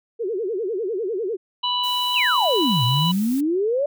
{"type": "tone with vibrato", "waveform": "sine", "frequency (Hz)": 413.1, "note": "G#4", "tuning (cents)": -9, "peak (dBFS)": -22, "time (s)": [0.19, 1.37], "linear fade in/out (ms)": 20, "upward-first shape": "sine", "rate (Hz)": 10, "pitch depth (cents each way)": 240}
{"type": "harmonic tone", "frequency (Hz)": 987.8, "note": "B5", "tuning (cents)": 0, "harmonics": [1, 3, 4], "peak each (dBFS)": [-24, -23, -27], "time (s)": [1.63, 3.12], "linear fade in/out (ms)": 10}
{"type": "noise", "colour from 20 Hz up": "blue", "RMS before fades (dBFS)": -37, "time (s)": [1.83, 3.41], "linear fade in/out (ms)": 10}
{"type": "exponential two-way sweep", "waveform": "sine", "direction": "down then up", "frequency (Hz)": [3136, 115.8, 594], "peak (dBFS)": -18, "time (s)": [2.14, 3.86], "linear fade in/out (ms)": 5, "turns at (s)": 2.84}
{"effects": []}